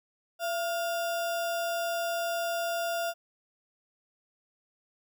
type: tone with sample-and-hold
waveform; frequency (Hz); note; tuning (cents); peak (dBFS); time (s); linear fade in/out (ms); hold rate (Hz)
sine; 678; E5; +49; -28; 0.39-3.14; 50; 2100
effects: none